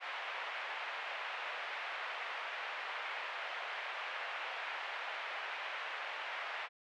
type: band-pass noise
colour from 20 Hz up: white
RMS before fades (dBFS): -42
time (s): 0-6.69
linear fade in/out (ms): 50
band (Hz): 600 to 2600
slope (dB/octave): 24
effects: none